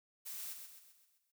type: noise with echo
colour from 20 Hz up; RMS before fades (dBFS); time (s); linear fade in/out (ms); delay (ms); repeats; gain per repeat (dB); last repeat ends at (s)
blue; -45; 0.25-0.54; 20; 130; 6; -6; 1.32
effects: noise-tail reverb RT60 0.1 s tail -24 dB re dry